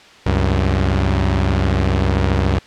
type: tone pair together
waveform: sawtooth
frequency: 67.8 / 95.02 Hz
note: C#2 / F#2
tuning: -38 / +47 cents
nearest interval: tritone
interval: 585 cents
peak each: -13 dBFS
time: 0.26-2.59 s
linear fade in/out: 5 ms
effects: white hiss -43 dBFS RMS until 2.66 s + low-pass 4000 Hz 12 dB/octave